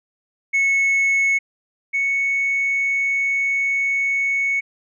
sine tone pair in turn, 2200 / 2215 Hz, C#7 / C#7, -14 / -2 cents, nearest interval unison, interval 12 cents, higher second, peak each -12 / -16 dBFS, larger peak first, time 0.53-1.39 / 1.93-4.61 s, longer second, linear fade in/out 20 ms, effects tanh soft clip ceiling -14 dBFS

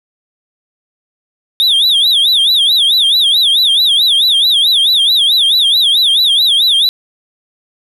triangle tone with vibrato, 3554 Hz, A7, 17 cents sharp, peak -6 dBFS, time 1.6-6.89 s, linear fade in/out 0 ms, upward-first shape sine, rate 4.6 Hz, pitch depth 200 cents each way, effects none

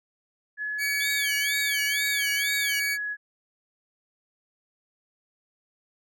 sine tone with pitch glide, 1700 to 1681.4 Hz, G#6 to G#6, +40 to +21 cents, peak -28 dBFS, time 0.57-3.17 s, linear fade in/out 50 ms, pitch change -19 cents, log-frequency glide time 1.97-2.27 s
sawtooth tone, 2257 Hz, C#7, 31 cents sharp, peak -23 dBFS, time 0.78-2.98 s, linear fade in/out 50 ms
sawtooth tone with vibrato, 3322 Hz, G#7, in tune, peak -28 dBFS, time 1-2.8 s, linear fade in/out 10 ms, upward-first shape sine, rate 2.1 Hz, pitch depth 240 cents each way
effects none

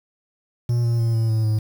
triangle tone with pitch steps, 119.6 / 117.27 / 114.99 / 112.76 / 110.56 / 108.41 Hz, A#2 / A#2 / A#2 / A2 / A2 / A2, +45 / +11 / -23 / +43 / +9 / -25 cents, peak -15 dBFS, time 0.69-1.59 s, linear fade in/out 5 ms, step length 150 ms, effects 7-bit

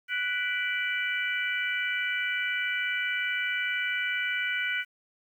harmonic tone with a mistuned harmonic, 493.9 Hz, B4, in tune, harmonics 3 / 4 / 5 / 6, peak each -30 / -34 / -32 / -36 dBFS, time 0.08-4.85 s, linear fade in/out 50 ms, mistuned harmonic 5, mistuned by -100 cents, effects 10-bit

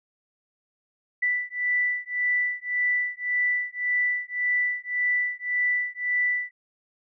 sine beating tone pair, 1975.5 / 1977.3 Hz, B6 / B6, 0 / +2 cents, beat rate 1.8 Hz, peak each -26 dBFS, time 1.22-6.51 s, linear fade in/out 10 ms, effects none

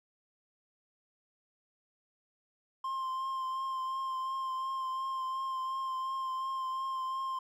triangle tone with vibrato, 1054 Hz, C6, 12 cents sharp, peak -31 dBFS, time 2.84-7.39 s, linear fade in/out 5 ms, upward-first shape triangle, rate 2.8 Hz, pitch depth 23 cents each way, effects none

